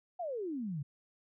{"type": "exponential sweep", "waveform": "sine", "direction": "down", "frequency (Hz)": [748, 133.2], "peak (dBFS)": -35, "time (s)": [0.19, 0.83], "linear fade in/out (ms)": 10, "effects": []}